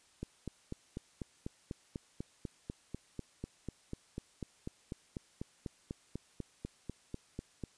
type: click train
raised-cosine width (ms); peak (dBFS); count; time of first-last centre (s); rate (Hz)
3; -26; 31; 0.23-7.637; 4.05
effects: white hiss -66 dBFS RMS until 7.77 s + resampled to 22050 Hz